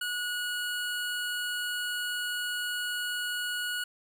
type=tone; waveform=25% pulse; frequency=1457 Hz; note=F#6; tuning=27 cents flat; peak=-27 dBFS; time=0.01-3.84 s; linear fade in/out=5 ms; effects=none